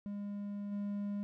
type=tone with level steps; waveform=triangle; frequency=203.3 Hz; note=G#3; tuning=37 cents flat; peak=-36 / -33 dBFS; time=0.06-1.23 s; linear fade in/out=0 ms; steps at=0.71 s; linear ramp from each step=20 ms; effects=none